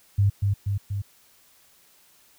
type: tone with echo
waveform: sine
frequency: 100 Hz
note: G2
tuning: 35 cents sharp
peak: -16 dBFS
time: 0.18-0.3 s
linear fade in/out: 10 ms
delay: 240 ms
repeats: 3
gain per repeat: -3 dB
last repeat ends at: 1.02 s
effects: white hiss -58 dBFS RMS until 2.38 s